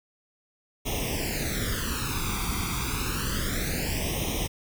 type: noise with flanger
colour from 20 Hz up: pink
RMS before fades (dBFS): -29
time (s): 0.85-4.48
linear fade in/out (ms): 20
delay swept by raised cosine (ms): 0.33 to 0.86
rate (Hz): 0.29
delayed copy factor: +0.95
effects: none